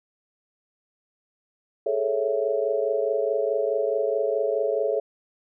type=chord; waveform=sine; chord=A major seventh; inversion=third; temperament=equal; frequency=415.3 / 440 / 554.4 / 659.3 Hz; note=G#4 / A4 / C#5 / E5; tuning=0 / 0 / 0 / 0 cents; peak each=-28 / -26 / -26 / -29 dBFS; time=1.86-5 s; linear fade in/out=5 ms; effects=none